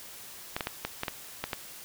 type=clicks; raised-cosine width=0.3 ms; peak=-14 dBFS; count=8; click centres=0.565 / 0.608 / 0.671 / 0.85 / 1.034 / 1.082 / 1.44 / 1.532 s; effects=white hiss -46 dBFS RMS until 1.84 s